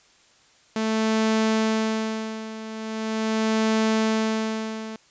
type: tone with tremolo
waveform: sawtooth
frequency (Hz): 220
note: A3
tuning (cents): 0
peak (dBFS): -15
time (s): 0.76-4.96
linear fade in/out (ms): 2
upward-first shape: sine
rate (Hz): 0.41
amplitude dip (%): 80
effects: white hiss -57 dBFS RMS until 5.1 s + resampled to 16000 Hz